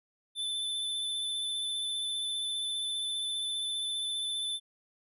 square tone with vibrato, 3520 Hz, A7, in tune, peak -32 dBFS, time 0.35-4.6 s, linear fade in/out 50 ms, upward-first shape sine, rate 15 Hz, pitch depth 19 cents each way, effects resampled to 32000 Hz

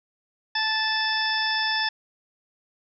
harmonic tone with a mistuned harmonic, 876 Hz, A5, 8 cents flat, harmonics 1 / 2 / 3 / 4 / 5 / 6, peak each -29 / -26 / -35 / -30 / -36 / -28 dBFS, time 0.55-1.89 s, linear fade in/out 5 ms, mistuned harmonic 5, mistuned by +110 cents, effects none

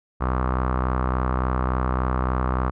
sawtooth tone with low-pass filter, 63.5 Hz, B1, 49 cents sharp, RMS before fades -23 dBFS, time 0.2-2.71 s, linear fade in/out 20 ms, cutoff 1200 Hz, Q 4.2, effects none

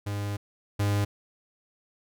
45% pulse tone pair in turn, 102 / 102 Hz, G#2 / G#2, -31 / -31 cents, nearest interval unison, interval 0 cents, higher neither, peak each -29 / -23 dBFS, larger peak second, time 0.06-0.37 / 0.79-1.05 s, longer first, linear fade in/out 10 ms, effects none

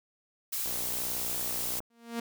blue noise, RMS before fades -33 dBFS, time 0.52-1.8 s, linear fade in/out 10 ms
click train, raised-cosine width 1 ms, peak -29 dBFS, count 71, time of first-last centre 0.66-1.804 s, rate 61.2 Hz
sawtooth tone with exponential growth, 233.1 Hz, A#3, in tune, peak -26 dBFS, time 1.9-2.2 s, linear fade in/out 5 ms, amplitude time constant 64 ms
effects none

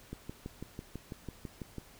click train, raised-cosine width 3 ms, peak -27 dBFS, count 11, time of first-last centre 0.13-1.783 s, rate 6.05 Hz, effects pink hiss -57 dBFS RMS until 1.99 s

